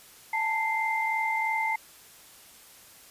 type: tone cluster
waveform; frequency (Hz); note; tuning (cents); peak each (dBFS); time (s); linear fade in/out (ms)
sine; 848 / 891 / 2088; G#5 / A5 / C7; +36 / +22 / -4; -37 / -28 / -28; 0.33-1.76; 5
effects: white hiss -52 dBFS RMS until 3.1 s + resampled to 32000 Hz